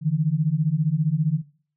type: beating tone pair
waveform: sine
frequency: 146.83 / 161.83 Hz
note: D3 / E3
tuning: 0 / -32 cents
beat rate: 15 Hz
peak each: -22 dBFS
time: 0.01-1.42 s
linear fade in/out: 50 ms
effects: noise-tail reverb RT60 0.5 s tail -20 dB re dry